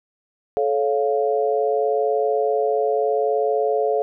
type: chord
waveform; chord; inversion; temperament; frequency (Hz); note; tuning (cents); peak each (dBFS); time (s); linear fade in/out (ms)
sine; A augmented; none; equal with one note detuned; 433.7 / 554.4 / 698.5; A4 / C#5 / E#5; -25 / 0 / 0; -20 / -23 / -23; 0.57-4.02; 0
effects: none